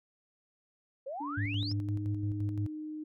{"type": "exponential sweep", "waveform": "sine", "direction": "up", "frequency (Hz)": [508, 5480], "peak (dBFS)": -36, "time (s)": [1.06, 1.73], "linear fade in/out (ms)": 10}
{"type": "tone with pitch glide", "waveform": "sine", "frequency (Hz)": [290, 307.2], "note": ["D4", "D#4"], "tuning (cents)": [-22, -22], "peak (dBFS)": -37, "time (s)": [1.2, 3.04], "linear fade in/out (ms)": 10, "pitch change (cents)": 100, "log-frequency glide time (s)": [1.59, 1.95]}
{"type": "tone with tremolo", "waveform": "sine", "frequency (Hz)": 103.83, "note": "G#2", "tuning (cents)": 0, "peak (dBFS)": -29, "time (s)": [1.37, 2.67], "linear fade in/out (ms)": 10, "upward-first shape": "square", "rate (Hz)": 5.8, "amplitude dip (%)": 45}
{"effects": ["tanh soft clip ceiling -20 dBFS"]}